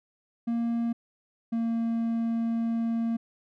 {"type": "tone pair in turn", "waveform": "triangle", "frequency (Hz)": [233.1, 229.6], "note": ["A#3", "A#3"], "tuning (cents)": [0, -26], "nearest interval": "unison", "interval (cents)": 26, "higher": "first", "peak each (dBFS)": -23, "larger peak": "neither", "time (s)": [[0.47, 0.93], [1.52, 3.17]], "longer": "second", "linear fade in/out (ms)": 10, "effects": []}